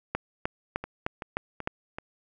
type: two click trains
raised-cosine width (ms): 0.5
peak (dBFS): -12 / -20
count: 6 / 4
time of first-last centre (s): 0.15-1.674 / 0.84-1.985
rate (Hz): 3.28 / 2.62
effects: none